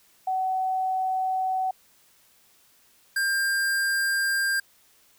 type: tone pair in turn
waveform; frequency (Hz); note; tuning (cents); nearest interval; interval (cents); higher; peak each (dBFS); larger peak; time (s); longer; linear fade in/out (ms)
sine / square; 753 / 1595.6; F#5 / G6; +30 / +30; octave + minor second; 1300; second; -23; neither; 0.27-1.71 / 3.16-4.6; neither; 5
effects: white hiss -60 dBFS RMS until 5.18 s